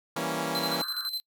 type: chord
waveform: 10% pulse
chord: E diminished seventh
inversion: none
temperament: equal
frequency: 164.81 / 196 / 233.1 / 277.2 Hz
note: E3 / G3 / Bb3 / Db4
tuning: 0 / 0 / 0 / 0 cents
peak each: -25 / -30 / -26 / -25 dBFS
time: 0.16-0.82 s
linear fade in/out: 5 ms
type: tone with tremolo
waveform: 45% pulse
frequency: 4073 Hz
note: C8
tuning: 47 cents flat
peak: -28 dBFS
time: 0.55-1.2 s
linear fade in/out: 0 ms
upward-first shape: square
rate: 12 Hz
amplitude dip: 60%
type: band-pass noise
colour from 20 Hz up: white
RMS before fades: -43 dBFS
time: 0.67-1.09 s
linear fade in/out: 20 ms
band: 1100 to 1600 Hz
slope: 96 dB/octave
effects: noise-tail reverb RT60 0.1 s tail -25 dB re dry